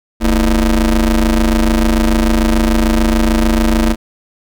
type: ring-modulated tone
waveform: 30% pulse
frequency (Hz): 95.6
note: G2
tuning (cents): -43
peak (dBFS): -4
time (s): 0.2-3.96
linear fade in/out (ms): 50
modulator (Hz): 130
effects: none